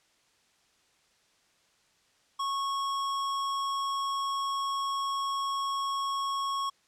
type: tone with sample-and-hold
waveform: sine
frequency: 1100 Hz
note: C#6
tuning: 14 cents flat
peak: -28 dBFS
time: 2.39-6.7 s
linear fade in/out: 10 ms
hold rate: 4410 Hz
effects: white hiss -67 dBFS RMS until 6.87 s + low-pass 7000 Hz 12 dB/octave